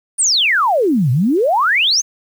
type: exponential two-way sweep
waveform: sine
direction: down then up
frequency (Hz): 9740 to 116.54 to 6680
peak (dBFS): -11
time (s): 0.18-2.02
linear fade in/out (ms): 20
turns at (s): 1.11
effects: 7-bit